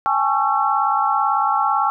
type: tone cluster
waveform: sine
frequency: 804 / 862 / 1109 / 1343 Hz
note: G5 / A5 / C#6 / E6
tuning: +44 / -36 / 0 / +32 cents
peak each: -21 dBFS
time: 0.06-1.9 s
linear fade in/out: 0 ms
effects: none